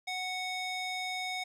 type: tone with band-pass filter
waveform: square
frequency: 740 Hz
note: F#5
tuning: in tune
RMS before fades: -36 dBFS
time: 0.07-1.44 s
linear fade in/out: 10 ms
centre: 3100 Hz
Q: 1
effects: none